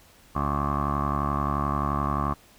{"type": "tone with low-pass filter", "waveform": "15% pulse", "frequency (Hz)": 71.5, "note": "D2", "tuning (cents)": -46, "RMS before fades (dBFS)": -26, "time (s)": [0.35, 2.34], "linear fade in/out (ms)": 10, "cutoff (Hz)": 1100, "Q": 9.3, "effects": ["pink hiss -55 dBFS RMS until 2.58 s"]}